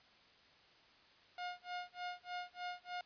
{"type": "tone with tremolo", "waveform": "sawtooth", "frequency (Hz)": 715, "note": "F5", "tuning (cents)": 41, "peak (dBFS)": -36, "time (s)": [1.38, 3.01], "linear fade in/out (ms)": 2, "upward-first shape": "sine", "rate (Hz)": 3.3, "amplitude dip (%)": 100, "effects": ["white hiss -65 dBFS RMS until 3.05 s", "resampled to 11025 Hz"]}